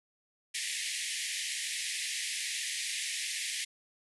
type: band-pass noise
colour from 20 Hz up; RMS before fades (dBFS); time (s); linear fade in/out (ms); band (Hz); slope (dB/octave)
pink; -36; 0.54-3.65; 10; 1800 to 11000; 96
effects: none